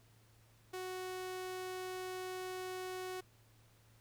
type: tone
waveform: sawtooth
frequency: 370 Hz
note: F#4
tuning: in tune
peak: -37 dBFS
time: 0.73-3.21 s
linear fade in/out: 10 ms
effects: added 112 Hz sine -65 dBFS peak until 4 s + pink hiss -69 dBFS RMS until 4 s